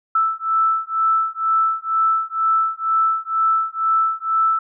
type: beating tone pair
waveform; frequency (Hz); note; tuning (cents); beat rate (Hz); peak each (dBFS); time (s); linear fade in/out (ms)
sine; 1318.5 / 1320.6; E6 / E6; 0 / +3; 2.1; -19; 0.15-4.59; 5
effects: none